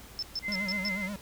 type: tone bursts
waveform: sine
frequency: 5274 Hz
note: E8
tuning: in tune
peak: -30 dBFS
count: 5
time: 0.19-0.885 s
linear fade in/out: 0 ms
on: 35 ms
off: 130 ms
type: tone with tremolo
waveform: sine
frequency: 2070 Hz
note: C7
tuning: 19 cents flat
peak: -29 dBFS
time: 0.42-1.09 s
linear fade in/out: 50 ms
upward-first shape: triangle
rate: 6.6 Hz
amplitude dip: 55%
type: tone with vibrato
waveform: square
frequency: 196 Hz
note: G3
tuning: in tune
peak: -35 dBFS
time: 0.48-1.16 s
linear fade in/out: 2 ms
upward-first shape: sine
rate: 8.3 Hz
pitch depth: 110 cents each way
effects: added 60 Hz sine -54 dBFS peak until 1.21 s + pink hiss -50 dBFS RMS until 1.21 s